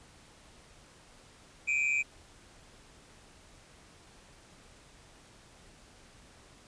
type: tone pair together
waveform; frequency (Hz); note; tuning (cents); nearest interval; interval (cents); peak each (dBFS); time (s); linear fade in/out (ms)
triangle; 2349 / 2489; D7 / D#7; 0 / 0; minor second; 100; -28; 1.67-2.03; 20
effects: pink hiss -57 dBFS RMS until 6.67 s + resampled to 22050 Hz